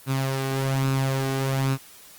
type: tone with flanger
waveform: sawtooth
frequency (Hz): 134.3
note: C3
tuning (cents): +46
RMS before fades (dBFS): -24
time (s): 0.06-1.78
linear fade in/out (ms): 50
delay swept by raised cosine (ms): 0.76 to 2.66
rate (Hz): 1.2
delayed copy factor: +0.5
effects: white hiss -48 dBFS RMS until 2.18 s + Opus 24 kbps